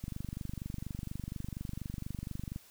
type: click train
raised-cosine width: 5 ms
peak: -26 dBFS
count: 62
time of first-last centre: 0.04-2.561 s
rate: 24.2 Hz
effects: white hiss -59 dBFS RMS until 2.7 s